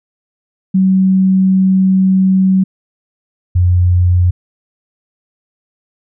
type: tone pair in turn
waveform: sine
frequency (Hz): 189.2 / 89.29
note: F#3 / F2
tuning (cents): +39 / +39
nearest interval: octave + minor second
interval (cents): 1300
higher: first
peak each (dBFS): -7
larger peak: neither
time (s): 0.74-2.64 / 3.55-4.31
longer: first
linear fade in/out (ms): 10
effects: none